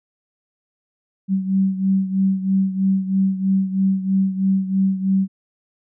sine beating tone pair, 191.3 / 194.4 Hz, G3 / G3, -42 / -14 cents, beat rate 3.1 Hz, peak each -17 / -22 dBFS, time 1.28-5.28 s, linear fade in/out 50 ms, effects none

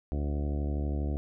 harmonic tone with a mistuned harmonic, 72.4 Hz, D2, 24 cents flat, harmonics 1 / 2 / 3 / 4 / 5 / 6 / 7 / 8 / 9 / 10, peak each -29 / -38 / -40 / -39 / -43 / -49 / -47 / -50 / -49 / -52 dBFS, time 0.12-1.17 s, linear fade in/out 0 ms, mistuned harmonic 10, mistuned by +22 cents, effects none

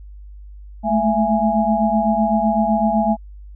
sine tone cluster, 213.6 / 221.5 / 669 / 830 Hz, G#3 / A3 / E5 / G#5, +49 / +12 / +25 / -1 cents, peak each -20 dBFS, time 0.83-3.17 s, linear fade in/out 50 ms, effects added 50 Hz sine -35 dBFS peak until 3.55 s

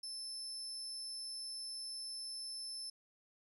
35% pulse tone, 5274 Hz, E8, in tune, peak -40 dBFS, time 0.03-2.9 s, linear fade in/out 5 ms, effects none

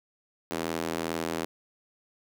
square tone with high-pass filter, 41.2 Hz, E1, in tune, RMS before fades -32 dBFS, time 0.51-1.45 s, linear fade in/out 0 ms, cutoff 310 Hz, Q 1.1, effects none

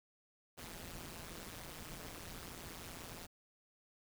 pink noise with amplitude modulation, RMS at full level -45 dBFS, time 0.57-3.27 s, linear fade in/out 20 ms, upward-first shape sine, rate 170 Hz, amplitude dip 100%, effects none

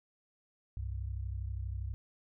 sine tone pair together, 64.59 / 97 Hz, C2 / G2, -22 / -18 cents, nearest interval perfect fifth, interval 704 cents, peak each -37 / -39 dBFS, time 0.77-1.94 s, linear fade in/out 0 ms, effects none

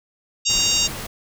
harmonic tone, 932.3 Hz, A#5, in tune, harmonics 3 / 4 / 5 / 6 / 7 / 8, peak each -24 / -24 / -24 / -24 / -24 / -24 dBFS, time 0.45-0.88 s, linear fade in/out 20 ms
pink noise, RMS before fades -31 dBFS, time 0.49-1.07 s, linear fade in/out 10 ms
effects none

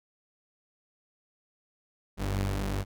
sawtooth tone pair together, 47.96 / 98 Hz, G1 / G2, -37 / 0 cents, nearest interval octave, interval 1237 cents, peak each -27 dBFS, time 2.17-2.85 s, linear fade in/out 50 ms, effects none

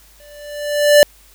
square tone with exponential growth, 587.3 Hz, D5, in tune, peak -4 dBFS, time 0.2-1.03 s, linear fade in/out 0 ms, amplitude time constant 180 ms, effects added 50 Hz sine -49 dBFS peak until 1.34 s + white hiss -49 dBFS RMS until 1.34 s

